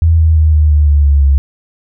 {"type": "tone with pitch steps", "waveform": "sine", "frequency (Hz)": [82, 80.03, 78.12, 76.24, 74.42, 72.63, 70.89, 69.19], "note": ["E2", "D#2", "D#2", "D#2", "D2", "D2", "C#2", "C#2"], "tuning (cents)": [-9, 49, 8, -35, 24, -19, 39, -3], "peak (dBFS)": -5, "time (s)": [0.02, 1.38], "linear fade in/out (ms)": 0, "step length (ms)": 170, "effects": []}